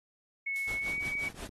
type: tone with pitch glide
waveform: sine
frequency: 2200 to 2263 Hz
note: C#7 to C#7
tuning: -14 to +35 cents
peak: -31 dBFS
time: 0.46-1.3 s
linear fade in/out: 10 ms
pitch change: +49 cents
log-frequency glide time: 0.77-1.02 s
type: noise with exponential decay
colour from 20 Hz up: blue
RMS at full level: -44 dBFS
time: 0.56-1.12 s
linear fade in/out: 0 ms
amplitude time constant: 120 ms
type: noise with tremolo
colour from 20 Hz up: pink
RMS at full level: -42 dBFS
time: 0.67-1.48 s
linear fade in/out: 10 ms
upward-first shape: triangle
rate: 5.6 Hz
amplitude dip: 95%
type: clicks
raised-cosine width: 3 ms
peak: -37 dBFS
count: 10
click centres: 0.934 / 0.98 / 1.027 / 1.079 / 1.153 / 1.239 / 1.302 / 1.345 / 1.462 / 1.492 s
effects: AAC 32 kbps